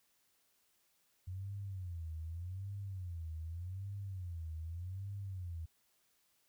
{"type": "tone with vibrato", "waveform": "sine", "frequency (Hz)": 89.3, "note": "F2", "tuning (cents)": 39, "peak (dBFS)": -40, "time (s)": [1.27, 5.66], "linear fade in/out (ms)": 10, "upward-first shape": "sine", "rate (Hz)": 0.84, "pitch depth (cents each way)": 200, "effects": ["white hiss -75 dBFS RMS until 6.48 s"]}